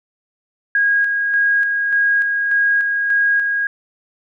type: tone with tremolo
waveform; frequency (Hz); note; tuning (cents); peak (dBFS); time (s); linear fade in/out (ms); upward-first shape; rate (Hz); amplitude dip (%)
sine; 1638; G#6; -24; -12; 0.75-3.67; 2; square; 1.7; 35
effects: none